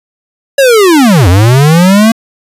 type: linear two-way sweep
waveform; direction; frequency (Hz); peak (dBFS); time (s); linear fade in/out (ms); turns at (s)
square; down then up; 566 to 83.9 to 229.9; -3; 0.58-2.12; 5; 1.28
effects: resampled to 32000 Hz